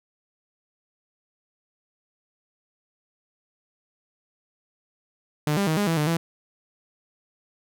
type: tone with pitch steps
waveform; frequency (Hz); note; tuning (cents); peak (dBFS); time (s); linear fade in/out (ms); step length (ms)
sawtooth; 150.1 / 199.6 / 157.8 / 205.1 / 164.7 / 150 / 166.6; D3 / G3 / D#3 / G#3 / E3 / D3 / E3; +38 / +32 / +25 / -21 / -1 / +37 / +19; -17; 5.47-6.17; 2; 100
effects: none